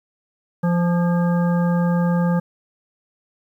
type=harmonic tone with a mistuned harmonic; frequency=173.4 Hz; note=F3; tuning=12 cents flat; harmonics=1 / 3 / 5 / 7 / 9; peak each=-16 / -26 / -30 / -33 / -35 dBFS; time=0.63-2.4 s; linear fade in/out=10 ms; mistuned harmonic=9; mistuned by=+56 cents; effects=9-bit